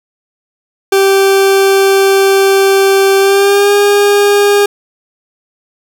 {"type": "tone with pitch glide", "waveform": "40% pulse", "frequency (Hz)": [390, 407], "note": ["G4", "G#4"], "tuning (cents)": [-9, -35], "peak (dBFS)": -5, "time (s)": [0.92, 4.66], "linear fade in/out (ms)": 5, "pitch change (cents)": 74, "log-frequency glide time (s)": [3.19, 3.73], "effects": []}